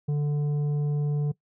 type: tone with tanh clipping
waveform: sine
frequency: 146.83 Hz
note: D3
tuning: in tune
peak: -24 dBFS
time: 0.08-1.32 s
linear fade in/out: 10 ms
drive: 7 dB
effects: noise-tail reverb RT60 0.1 s tail -20 dB re dry